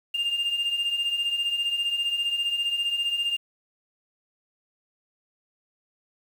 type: beating tone pair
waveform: sine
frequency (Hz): 2794 / 2809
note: F7 / F7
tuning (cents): 0 / +9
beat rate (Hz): 15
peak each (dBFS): -28 / -23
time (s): 0.14-3.37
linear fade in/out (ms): 10
effects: tanh soft clip ceiling -21 dBFS + 8-bit